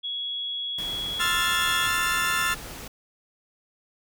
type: tone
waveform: sine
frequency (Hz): 3346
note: G#7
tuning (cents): +12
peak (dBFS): -28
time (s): 0.03-1.88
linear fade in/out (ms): 20
type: noise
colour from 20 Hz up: pink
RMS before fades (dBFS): -39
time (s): 0.78-2.88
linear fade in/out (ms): 5
type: chord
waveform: 30% pulse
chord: F major seventh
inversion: second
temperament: equal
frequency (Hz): 1046.5 / 1318.5 / 1396.9 / 1760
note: C6 / E6 / F6 / A6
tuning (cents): 0 / 0 / 0 / 0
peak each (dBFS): -29 / -27 / -25 / -24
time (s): 1.19-2.55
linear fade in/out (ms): 20
effects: none